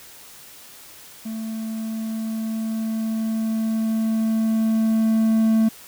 triangle tone with level ramp, 221.8 Hz, A3, 14 cents sharp, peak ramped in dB -25 to -12 dBFS, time 1.25-5.69 s, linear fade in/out 10 ms, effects white hiss -44 dBFS RMS until 5.87 s

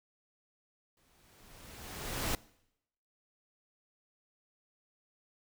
pink noise with exponential growth, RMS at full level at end -32 dBFS, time 0.97-2.35 s, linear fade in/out 1 ms, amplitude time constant 300 ms, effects noise-tail reverb RT60 0.8 s tail -22 dB re dry

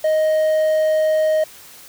triangle tone, 624 Hz, D#5, 5 cents sharp, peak -12 dBFS, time 0.04-1.44 s, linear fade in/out 5 ms, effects white hiss -42 dBFS RMS until 1.88 s

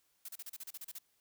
blue noise bursts, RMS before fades -45 dBFS, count 11, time 0.25-0.986 s, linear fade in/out 5 ms, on 36 ms, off 34 ms, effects white hiss -75 dBFS RMS until 1.2 s

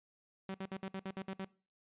sawtooth tone bursts, 191.4 Hz, G3, 41 cents flat, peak -35 dBFS, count 9, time 0.49-1.446 s, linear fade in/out 2 ms, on 52 ms, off 61 ms, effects noise-tail reverb RT60 0.4 s tail -22 dB re dry + resampled to 8000 Hz

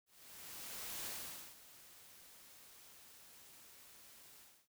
white noise with ADSR envelope, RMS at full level -44 dBFS, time 0.06-4.68 s, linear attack 1000 ms, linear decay 490 ms, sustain -16 dB, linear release 280 ms, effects none

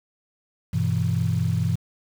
sine chord, E minor, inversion first, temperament just, 98.89 / 123.61 / 164.81 Hz, G2 / B2 / E3, +16 / +2 / 0 cents, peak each -24 dBFS, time 0.73-1.76 s, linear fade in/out 10 ms, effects tanh soft clip ceiling -11 dBFS + 7-bit

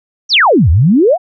sine exponential two-way sweep, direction down then up, 6150 to 73.42 to 775 Hz, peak -5 dBFS, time 0.29-1.18 s, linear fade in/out 50 ms, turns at 0.7 s, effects none

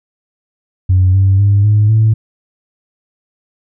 sine tone with pitch steps, 92.5 / 96.6 / 100.87 / 105.34 / 110 Hz, F#2 / G2 / G2 / G#2 / A2, 0 / -25 / +50 / +25 / 0 cents, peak -5 dBFS, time 0.89-2.14 s, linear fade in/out 10 ms, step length 250 ms, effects tanh soft clip ceiling -3 dBFS

